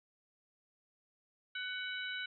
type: harmonic tone with a mistuned harmonic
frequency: 747 Hz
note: F#5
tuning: 16 cents sharp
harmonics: 2 / 3 / 4 / 5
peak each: -40 / -46 / -44 / -47 dBFS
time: 1.55-2.26 s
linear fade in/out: 5 ms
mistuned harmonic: 5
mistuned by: +65 cents
effects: none